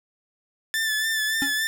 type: tone with vibrato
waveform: sawtooth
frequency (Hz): 1758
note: A6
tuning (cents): -2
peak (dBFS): -19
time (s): 0.74-1.67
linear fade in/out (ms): 0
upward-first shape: sine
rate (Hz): 3.5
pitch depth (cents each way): 35
type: tone with exponential decay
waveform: square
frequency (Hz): 277.2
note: C#4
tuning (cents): 0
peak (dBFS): -23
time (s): 1.42-1.58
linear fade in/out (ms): 0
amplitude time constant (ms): 33
effects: none